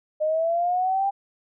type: linear sweep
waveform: sine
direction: up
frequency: 608 to 799 Hz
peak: -20 dBFS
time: 0.2-1.11 s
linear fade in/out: 20 ms
effects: none